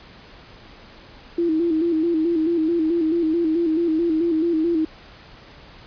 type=tone with vibrato; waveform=sine; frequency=328.3 Hz; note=E4; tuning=7 cents flat; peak=-17 dBFS; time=1.38-4.85 s; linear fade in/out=5 ms; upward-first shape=square; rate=4.6 Hz; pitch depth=67 cents each way; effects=pink hiss -45 dBFS RMS until 5.86 s + resampled to 11025 Hz